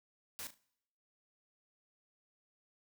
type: noise with echo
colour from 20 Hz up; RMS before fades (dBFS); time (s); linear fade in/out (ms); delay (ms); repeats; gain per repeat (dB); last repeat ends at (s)
white; -44; 0.39-0.47; 0; 36; 3; -11; 0.578
effects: noise-tail reverb RT60 0.8 s tail -24 dB re dry